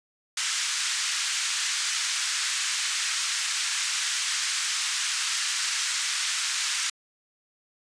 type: band-pass noise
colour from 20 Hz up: white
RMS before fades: -28 dBFS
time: 0.37-6.9 s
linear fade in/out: 5 ms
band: 1300 to 7900 Hz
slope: 24 dB/octave
effects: resampled to 22050 Hz